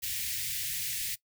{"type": "band-stop noise", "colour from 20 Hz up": "white", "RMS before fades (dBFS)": -34, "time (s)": [0.02, 1.16], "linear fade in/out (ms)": 20, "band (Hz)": [160, 1800], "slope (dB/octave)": 48, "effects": ["noise-tail reverb RT60 0.1 s tail -20 dB re dry"]}